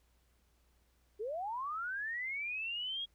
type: linear sweep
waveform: sine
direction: up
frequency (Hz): 392 to 3322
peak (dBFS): -36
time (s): 1.19-3.06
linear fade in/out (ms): 20
effects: added 60 Hz sine -70 dBFS peak until 3.14 s + pink hiss -75 dBFS RMS until 3.14 s